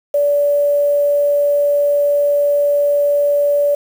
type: tone with quantisation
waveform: sine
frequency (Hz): 577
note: D5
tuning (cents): -31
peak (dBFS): -11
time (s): 0.14-3.75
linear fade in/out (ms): 5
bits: 6
effects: none